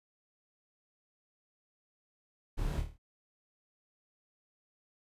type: noise with echo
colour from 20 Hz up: brown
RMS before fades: -35 dBFS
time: 2.57-2.82 s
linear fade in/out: 20 ms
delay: 27 ms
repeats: 6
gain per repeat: -5 dB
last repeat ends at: 2.982 s
effects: resampled to 32000 Hz